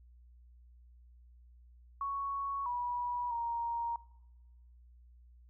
sine tone with pitch steps, 1111 / 972 / 936 Hz, C#6 / B5 / A#5, +4 / -28 / +7 cents, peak -33 dBFS, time 2.01-3.96 s, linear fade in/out 2 ms, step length 650 ms, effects noise-tail reverb RT60 1.0 s tail -21 dB re dry + added 60 Hz sine -56 dBFS peak until 5.49 s

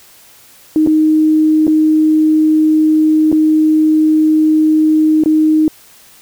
sine tone with dropouts, 311.1 Hz, D#4, in tune, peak -7 dBFS, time 0.76-5.68 s, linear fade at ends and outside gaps 1 ms, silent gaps 0.864-0.872 / 1.669-1.678 / 3.317-3.326 / 5.237-5.259 s, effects white hiss -43 dBFS RMS until 6.21 s

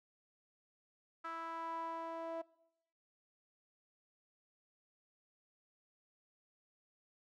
sawtooth tone with band-pass filter sweep, 329.6 Hz, E4, in tune, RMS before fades -43 dBFS, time 1.24-2.42 s, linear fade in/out 10 ms, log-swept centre 1300 to 710 Hz, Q 4.6, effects noise-tail reverb RT60 0.8 s tail -23 dB re dry

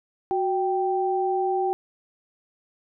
sine tone pair together, 370 / 781.9 Hz, F#4 / G5, 0 / -5 cents, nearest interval octave + minor second, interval 1295 cents, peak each -24 dBFS, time 0.31-1.73 s, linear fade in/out 0 ms, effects none

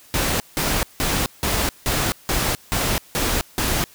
pink noise bursts, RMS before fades -21 dBFS, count 9, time 0.14-3.84 s, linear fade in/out 0 ms, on 260 ms, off 170 ms, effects white hiss -49 dBFS RMS until 3.94 s

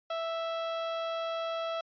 30% pulse tone, 659.3 Hz, E5, in tune, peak -29 dBFS, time 0.1-1.81 s, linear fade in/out 5 ms, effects resampled to 11025 Hz

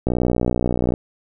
click train, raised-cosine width 2 ms, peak -6 dBFS, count 54, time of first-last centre 0.07-0.939 s, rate 61 Hz, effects none

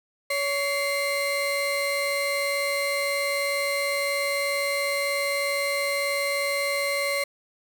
35% pulse tone pair together, 562.9 / 2093 Hz, C#5 / C7, +26 / 0 cents, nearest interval octave + major seventh, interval 2274 cents, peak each -25 dBFS, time 0.3-7.24 s, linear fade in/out 5 ms, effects none

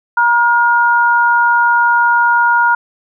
sine tone pair together, 950 / 1424.3 Hz, A#5 / F6, +33 / +34 cents, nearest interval perfect fifth, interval 701 cents, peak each -11 dBFS, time 0.17-2.75 s, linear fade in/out 5 ms, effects none

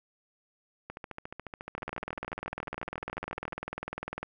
two click trains, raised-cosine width 0.5 ms, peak -24 / -20 dBFS, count 38 / 50, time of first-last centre 0.9-3.524 / 1.78-4.23 s, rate 14.1 / 20 Hz, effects none

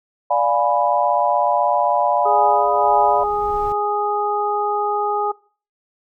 sine chord, D diminished seventh, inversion none, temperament equal with one note detuned, 587.3 / 703.3 / 830.6 / 987.8 Hz, D5 / F5 / Ab5 / Cb6, 0 / +12 / 0 / 0 cents, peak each -20 dBFS, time 0.3-3.24 s, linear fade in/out 10 ms
brown noise with exponential growth, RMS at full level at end -33 dBFS, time 1.65-3.72 s, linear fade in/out 0 ms, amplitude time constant 450 ms
harmonic tone, 414.4 Hz, G#4, 4 cents flat, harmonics 1 / 2 / 3, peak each -23 / -20 / -24 dBFS, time 2.25-5.32 s, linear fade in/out 10 ms
effects noise-tail reverb RT60 0.4 s tail -21 dB re dry

